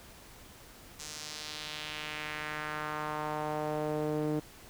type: tone with band-pass filter sweep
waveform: sawtooth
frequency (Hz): 152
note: D#3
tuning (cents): -40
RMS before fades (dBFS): -36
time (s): 0.99-4.4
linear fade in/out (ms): 10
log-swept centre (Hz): 6800 to 350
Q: 1.7
effects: pink hiss -53 dBFS RMS until 4.69 s